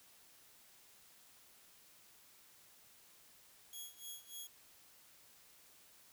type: tone with tremolo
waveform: 10% pulse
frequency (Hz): 3322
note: G#7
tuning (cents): 0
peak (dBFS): -37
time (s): 3.73-4.47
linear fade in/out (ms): 0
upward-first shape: sine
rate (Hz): 3.4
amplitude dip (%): 90
effects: white hiss -64 dBFS RMS until 6.12 s